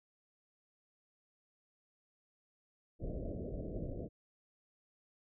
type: low-pass noise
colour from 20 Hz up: pink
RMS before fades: -41 dBFS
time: 2.99-4.09 s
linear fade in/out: 50 ms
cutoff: 650 Hz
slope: 96 dB/octave
effects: none